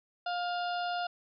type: harmonic tone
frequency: 706 Hz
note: F5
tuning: 19 cents sharp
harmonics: 1 / 2 / 4 / 5 / 6 / 7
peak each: -32 / -38 / -44 / -46 / -48 / -49 dBFS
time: 0.26-1.07 s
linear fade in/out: 5 ms
effects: none

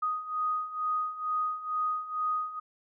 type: beating tone pair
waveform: sine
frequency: 1244.5 / 1246.7 Hz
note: D#6 / D#6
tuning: 0 / +3 cents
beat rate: 2.2 Hz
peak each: -34 / -30 dBFS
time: 0.02-2.6 s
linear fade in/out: 10 ms
effects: none

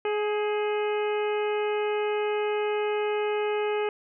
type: harmonic tone with a mistuned harmonic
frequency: 420 Hz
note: G#4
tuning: 19 cents sharp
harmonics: 1 / 2 / 3 / 4 / 5 / 6 / 7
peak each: -25 / -33 / -38 / -41 / -40 / -39 / -43 dBFS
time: 0.05-3.89 s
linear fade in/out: 2 ms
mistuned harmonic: 4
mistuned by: -39 cents
effects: none

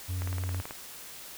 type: tone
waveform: triangle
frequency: 90.7 Hz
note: F#2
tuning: 34 cents flat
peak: -28 dBFS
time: 0.08-0.62 s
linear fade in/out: 20 ms
type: click train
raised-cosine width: 0.5 ms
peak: -24 dBFS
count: 10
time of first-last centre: 0.22-0.709 s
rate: 18.4 Hz
effects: white hiss -45 dBFS RMS until 1.37 s

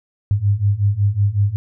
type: beating tone pair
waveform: sine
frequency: 98.7 / 104.1 Hz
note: G2 / G#2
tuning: +12 / +5 cents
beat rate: 5.4 Hz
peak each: -18 / -16 dBFS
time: 0.31-1.56 s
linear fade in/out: 0 ms
effects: none

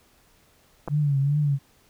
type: clicks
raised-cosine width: 1 ms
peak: -18 dBFS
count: 2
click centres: 0.877 / 0.883 s
type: tone with vibrato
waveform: sine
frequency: 143 Hz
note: D3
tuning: 46 cents flat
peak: -19 dBFS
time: 0.89-1.59 s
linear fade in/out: 50 ms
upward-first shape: triangle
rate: 2.5 Hz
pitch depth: 95 cents each way
effects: pink hiss -60 dBFS RMS until 1.89 s

